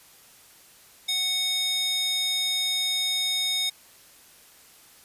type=tone with high-pass filter; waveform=square; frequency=740 Hz; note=F#5; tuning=in tune; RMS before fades=-26 dBFS; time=1.08-3.7 s; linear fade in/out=10 ms; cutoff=3400 Hz; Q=3.7; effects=white hiss -53 dBFS RMS until 5.04 s + resampled to 32000 Hz